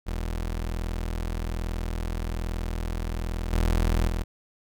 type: tone with level steps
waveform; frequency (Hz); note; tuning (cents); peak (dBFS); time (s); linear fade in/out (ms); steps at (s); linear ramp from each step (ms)
30% pulse; 41.2; E1; 0; -25 / -18 / -23; 0.06-4.24; 20; 3.52 / 4.07; 20
effects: none